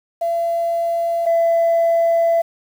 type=tone pair in turn; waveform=sine; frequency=677 / 670.4 Hz; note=E5 / E5; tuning=+46 / +29 cents; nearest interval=unison; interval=17 cents; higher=first; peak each=-16 / -11 dBFS; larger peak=second; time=0.21-1.26 / 1.26-2.42 s; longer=second; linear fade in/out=10 ms; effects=tanh soft clip ceiling -10 dBFS + 7-bit